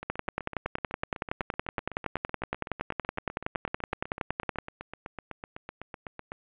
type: two click trains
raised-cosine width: 0.5 ms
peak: -13 / -23 dBFS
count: 49 / 51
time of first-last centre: 0.1-4.586 / 0.03-6.319 s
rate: 10.7 / 7.95 Hz
effects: resampled to 8000 Hz + 7-bit